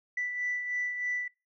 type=beating tone pair; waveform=sine; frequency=1975.5 / 1978.7 Hz; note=B6 / B6; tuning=0 / +3 cents; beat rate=3.2 Hz; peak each=-30 / -39 dBFS; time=0.17-1.28 s; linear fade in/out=5 ms; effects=noise-tail reverb RT60 0.3 s tail -25 dB re dry + tanh soft clip ceiling -24 dBFS